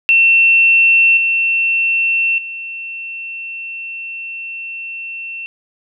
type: tone with level steps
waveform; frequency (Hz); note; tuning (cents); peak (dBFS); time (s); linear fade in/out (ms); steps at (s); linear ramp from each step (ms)
sine; 2700; E7; +41; -7 / -12 / -24; 0.09-5.46; 0; 1.17 / 2.38; 2
effects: none